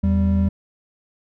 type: tone pair together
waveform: triangle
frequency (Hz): 82 / 195.03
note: E2 / G3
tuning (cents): -9 / -9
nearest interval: octave + minor third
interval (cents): 1500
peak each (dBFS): -16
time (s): 0.03-0.49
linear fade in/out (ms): 10
effects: none